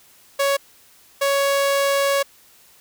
sawtooth tone pair in turn, 557 / 557 Hz, C#5 / C#5, +8 / +8 cents, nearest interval unison, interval 0 cents, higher neither, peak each -13 dBFS, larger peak neither, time 0.39-0.57 / 1.21-2.23 s, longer second, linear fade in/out 10 ms, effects white hiss -52 dBFS RMS until 2.8 s

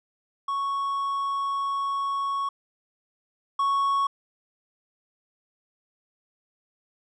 triangle tone pair in turn, 1108.7 / 1108.7 Hz, C#6 / C#6, 0 / 0 cents, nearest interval unison, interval 0 cents, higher neither, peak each -23 / -19 dBFS, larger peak second, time 0.48-2.49 / 3.59-4.07 s, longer first, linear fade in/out 5 ms, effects resampled to 24000 Hz

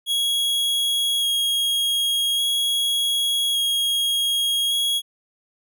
45% pulse tone with vibrato, 3300 Hz, G#7, 12 cents flat, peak -19 dBFS, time 0.06-5.02 s, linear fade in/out 50 ms, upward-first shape square, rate 0.43 Hz, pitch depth 11 cents each way, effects none

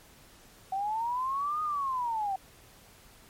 sine linear two-way sweep, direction up then down, 755 to 1244.5 to 755 Hz, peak -28 dBFS, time 0.72-2.36 s, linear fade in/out 5 ms, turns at 1.62 s, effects pink hiss -56 dBFS RMS until 3.29 s + MP3 64 kbps

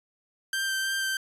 sawtooth tone with vibrato, 1568 Hz, G6, in tune, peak -23 dBFS, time 0.53-1.17 s, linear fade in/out 2 ms, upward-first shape sine, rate 3.1 Hz, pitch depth 11 cents each way, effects resampled to 32000 Hz

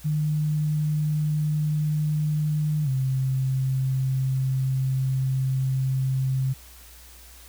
sine tone with pitch glide, 151.8 to 132.15 Hz, D#3 to C3, -42 to +18 cents, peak -21 dBFS, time 0.04-6.54 s, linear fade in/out 20 ms, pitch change -240 cents, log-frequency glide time 2.84-2.89 s, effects added 60 Hz sine -48 dBFS peak until 7.48 s + white hiss -49 dBFS RMS until 7.48 s

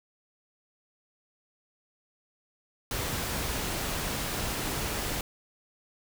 pink noise, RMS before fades -32 dBFS, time 2.91-5.21 s, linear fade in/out 2 ms, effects none

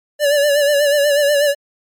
square tone with vibrato, 578 Hz, D5, 28 cents flat, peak -12 dBFS, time 0.19-1.55 s, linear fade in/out 50 ms, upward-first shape sine, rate 8.2 Hz, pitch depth 53 cents each way, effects MP3 96 kbps

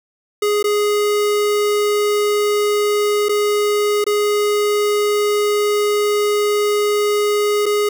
square tone with dropouts, 415.3 Hz, G#4, in tune, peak -15 dBFS, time 0.42-7.89 s, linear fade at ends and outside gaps 5 ms, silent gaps 0.628-0.641 / 3.286-3.292 / 4.042-4.065 / 7.658-7.662 s, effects none

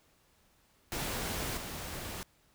pink noise with level steps, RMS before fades -36 / -41 dBFS, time 0.92-2.23 s, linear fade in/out 0 ms, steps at 1.57 s, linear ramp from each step 2 ms, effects pink hiss -68 dBFS RMS until 2.54 s

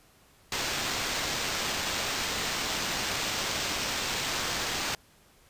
blue noise with sample-and-hold, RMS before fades -31 dBFS, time 0.52-4.95 s, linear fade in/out 2 ms, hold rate 11025 Hz, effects pink hiss -60 dBFS RMS until 5.49 s + resampled to 32000 Hz

